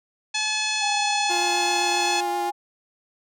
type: harmonic tone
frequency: 857 Hz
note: A5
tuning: 46 cents flat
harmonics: 1 / 2 / 3 / 4 / 5 / 6 / 7 / 8 / 10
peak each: -32 / -33 / -27 / -30 / -30 / -36 / -33 / -34 / -38 dBFS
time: 0.34-2.21 s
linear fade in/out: 10 ms
type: tone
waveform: sine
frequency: 819 Hz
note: G#5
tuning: 24 cents flat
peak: -24 dBFS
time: 0.81-2.52 s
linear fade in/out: 20 ms
type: tone with vibrato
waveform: sawtooth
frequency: 350.8 Hz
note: F4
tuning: 8 cents sharp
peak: -24 dBFS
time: 1.29-2.51 s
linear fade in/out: 20 ms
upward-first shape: sine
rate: 7.7 Hz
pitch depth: 11 cents each way
effects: none